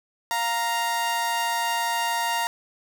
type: tone pair together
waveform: sawtooth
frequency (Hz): 698.5 / 932.4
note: F5 / A#5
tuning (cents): 0 / 0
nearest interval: perfect fourth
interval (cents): 500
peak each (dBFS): -27 / -20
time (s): 0.31-2.47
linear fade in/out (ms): 0
effects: none